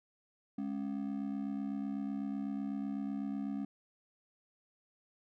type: ring-modulated tone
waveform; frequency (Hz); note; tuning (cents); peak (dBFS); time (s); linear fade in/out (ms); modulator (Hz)
triangle; 240.9; B3; -43; -30; 0.58-3.65; 5; 34
effects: none